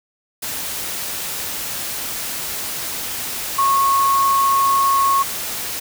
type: tone in noise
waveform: sine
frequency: 1097 Hz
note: C#6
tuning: 18 cents flat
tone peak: -13 dBFS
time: 3.58-5.23 s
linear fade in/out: 10 ms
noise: white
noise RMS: -26 dBFS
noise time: 0.42-5.8 s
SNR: +10 dB
effects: none